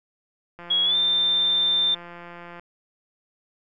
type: click train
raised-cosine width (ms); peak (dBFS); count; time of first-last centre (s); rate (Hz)
0.5; -26; 348; 0.59-2.596; 173
type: tone with pitch glide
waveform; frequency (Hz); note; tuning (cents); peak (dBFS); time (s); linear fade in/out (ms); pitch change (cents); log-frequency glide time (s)
sine; 3322 to 3581; G#7 to A7; 0 to +30; -18; 0.7-1.95; 10; +130; 0.84-0.96
effects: none

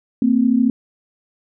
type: tone pair together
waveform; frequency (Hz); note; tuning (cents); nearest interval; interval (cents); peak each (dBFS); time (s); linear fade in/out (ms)
sine; 228.3 / 261.6; A#3 / C4; -36 / 0; major second; 236; -15 / -15; 0.22-0.7; 2
effects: none

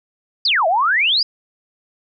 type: exponential two-way sweep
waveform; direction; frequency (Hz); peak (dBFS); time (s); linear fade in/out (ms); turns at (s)
sine; down then up; 5100 to 622.3 to 5100; -13; 0.45-1.23; 5; 0.67
effects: none

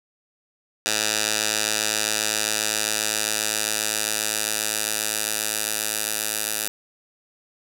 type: tone with band-pass filter sweep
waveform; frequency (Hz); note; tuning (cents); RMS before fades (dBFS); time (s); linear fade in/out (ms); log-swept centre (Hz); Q
10% pulse; 107.5; A2; -40; -25; 0.86-6.68; 0; 6300 to 11000; 0.85
effects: none

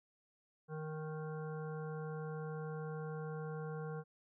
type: harmonic tone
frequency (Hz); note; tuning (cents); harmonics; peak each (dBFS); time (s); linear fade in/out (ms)
155.56; D#3; 0; 1 / 3 / 5 / 7 / 9 / 10; -42 / -45 / -53 / -55 / -55 / -61; 0.68-4.04; 50
effects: none

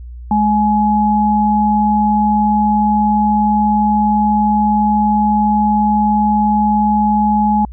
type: tone pair together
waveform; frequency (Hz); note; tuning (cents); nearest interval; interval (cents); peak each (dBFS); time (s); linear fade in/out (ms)
sine; 210.8 / 843; G#3 / G#5; +26 / +26; 2 octaves; 2400; -13; 0.31-7.65; 2
effects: added 60 Hz sine -28 dBFS peak until 7.72 s

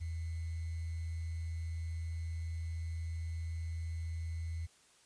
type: tone with sample-and-hold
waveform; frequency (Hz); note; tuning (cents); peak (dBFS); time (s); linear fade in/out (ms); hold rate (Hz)
sine; 82.3; E2; -2; -36; 0-4.67; 20; 2100
effects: white hiss -65 dBFS RMS until 5.05 s + resampled to 22050 Hz

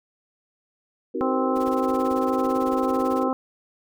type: chord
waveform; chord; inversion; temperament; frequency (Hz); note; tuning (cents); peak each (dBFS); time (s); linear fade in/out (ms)
sine; C half-diminished seventh; none; just; 261.6 / 314 / 376.7 / 470.9; C4 / Eb4 / Gb4 / Bb4; 0 / +16 / +31 / +18; -31 / -31 / -29 / -30; 1.14-3.29; 10
type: harmonic tone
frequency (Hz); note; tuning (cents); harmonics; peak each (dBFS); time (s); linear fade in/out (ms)
261.6; C4; 0; 1 / 2 / 3 / 4 / 5; -24 / -27 / -29 / -30 / -31; 1.21-3.33; 0
type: noise with tremolo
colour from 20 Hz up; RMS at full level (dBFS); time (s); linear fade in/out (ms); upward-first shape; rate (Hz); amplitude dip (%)
pink; -41; 1.55-3.24; 20; sine; 18; 90
effects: none

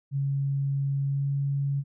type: tone with pitch glide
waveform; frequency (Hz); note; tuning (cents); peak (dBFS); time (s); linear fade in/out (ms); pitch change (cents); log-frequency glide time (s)
sine; 138.7 to 139.83; C#3 to C#3; +1 to +15; -24; 0.11-1.84; 50; +14; 1.06-1.28
effects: none

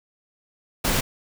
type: noise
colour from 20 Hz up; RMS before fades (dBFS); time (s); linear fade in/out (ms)
pink; -22; 0.84-1.01; 10
effects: none

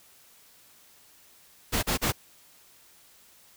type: noise bursts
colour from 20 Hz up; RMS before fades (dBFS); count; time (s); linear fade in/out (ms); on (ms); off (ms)
pink; -26; 3; 1.72-2.124; 20; 110; 37
effects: white hiss -57 dBFS RMS until 3.56 s

